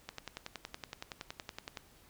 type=click train; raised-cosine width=0.2 ms; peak=-23 dBFS; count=19; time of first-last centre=0.09-1.772 s; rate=10.7 Hz; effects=pink hiss -62 dBFS RMS until 2.09 s